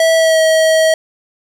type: tone with pitch glide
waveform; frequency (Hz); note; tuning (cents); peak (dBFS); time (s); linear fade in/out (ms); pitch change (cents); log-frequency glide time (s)
square; 652 to 639.3; E5 to D#5; -19 to +47; -9; 0-0.94; 2; -34; 0.16-0.4
effects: low-pass 11000 Hz 12 dB/octave + 8-bit